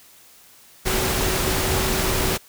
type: tone in noise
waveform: sine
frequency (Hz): 376.3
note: F#4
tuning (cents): +29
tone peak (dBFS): -28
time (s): 0.85-2.38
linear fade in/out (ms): 20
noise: pink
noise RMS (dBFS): -22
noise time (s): 0.85-2.38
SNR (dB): -9
effects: white hiss -50 dBFS RMS until 2.48 s